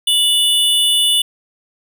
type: tone pair together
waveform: square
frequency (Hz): 2945 / 3500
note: F#7 / A7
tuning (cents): -9 / -10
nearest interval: minor third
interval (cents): 299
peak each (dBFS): -15 / -15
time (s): 0.07-1.22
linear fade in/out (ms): 5
effects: none